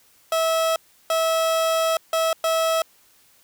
30% pulse tone bursts at uneven times, 650 Hz, E5, 24 cents flat, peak -16 dBFS, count 4, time 0.32-0.76 / 1.1-1.97 / 2.13-2.33 / 2.44-2.82 s, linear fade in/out 2 ms, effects white hiss -57 dBFS RMS until 3.43 s

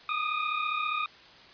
25% pulse tone pair together, 1214 / 1248.9 Hz, D#6 / D#6, -43 / +6 cents, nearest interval unison, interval 49 cents, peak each -27 dBFS, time 0.09-1.06 s, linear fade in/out 2 ms, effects white hiss -52 dBFS RMS until 1.53 s + resampled to 11025 Hz

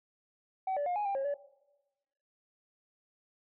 sine tone with pitch steps, 760 / 579 / 712 / 831 / 794 / 543 / 572 Hz, F#5 / D5 / F5 / G#5 / G5 / C#5 / D5, +46 / -25 / +33 / +1 / +22 / -36 / -46 cents, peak -28 dBFS, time 0.67-1.342 s, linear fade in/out 5 ms, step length 96 ms, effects noise-tail reverb RT60 1.0 s tail -20 dB re dry + tanh soft clip ceiling -28 dBFS

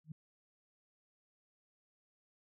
sine tone with exponential growth, 155.56 Hz, D#3, in tune, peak -39 dBFS, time 0.04-0.12 s, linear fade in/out 5 ms, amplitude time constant 17 ms, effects none

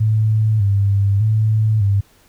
sine tone with vibrato, 104.2 Hz, G#2, 6 cents sharp, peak -12 dBFS, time 0-2.01 s, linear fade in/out 10 ms, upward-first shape square, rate 0.83 Hz, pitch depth 76 cents each way, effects pink hiss -53 dBFS RMS until 2.28 s

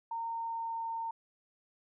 sine tone with pitch glide, 918 to 912.2 Hz, A#5 to A#5, -27 to -38 cents, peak -34 dBFS, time 0.11-1.11 s, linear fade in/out 5 ms, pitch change -11 cents, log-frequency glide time 0.31-0.88 s, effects none

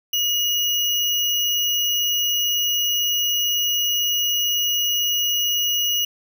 sine tone with sample-and-hold, 2889 Hz, F#7, 42 cents flat, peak -18 dBFS, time 0.13-6.05 s, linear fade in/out 5 ms, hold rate 8820 Hz, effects none

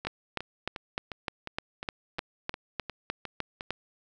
two click trains, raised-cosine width 0.3 ms, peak -14 / -20 dBFS, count 13 / 11, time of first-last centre 0.07-3.706 / 0.05-3.609 s, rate 3.3 / 2.81 Hz, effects none

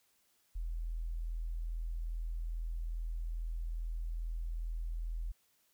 sine tone, 41.2 Hz, E1, in tune, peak -35 dBFS, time 0.55-5.32 s, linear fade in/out 10 ms, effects white hiss -73 dBFS RMS until 5.73 s

